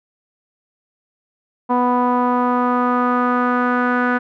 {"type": "tone with low-pass filter sweep", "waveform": "sawtooth", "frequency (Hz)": 246.9, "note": "B3", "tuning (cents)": 0, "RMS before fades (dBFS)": -17, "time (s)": [1.69, 4.19], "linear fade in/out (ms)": 20, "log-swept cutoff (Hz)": [970, 1500], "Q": 4.7, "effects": []}